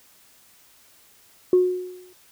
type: tone with exponential decay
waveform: sine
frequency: 364 Hz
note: F#4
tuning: 28 cents flat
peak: -10 dBFS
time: 1.53-2.13 s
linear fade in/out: 2 ms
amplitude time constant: 130 ms
effects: tanh soft clip ceiling -8 dBFS + white hiss -55 dBFS RMS until 2.31 s